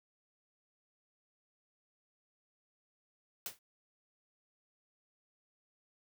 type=noise with exponential decay; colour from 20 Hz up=white; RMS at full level=-36 dBFS; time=3.46-3.59 s; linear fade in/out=2 ms; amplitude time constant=27 ms; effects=none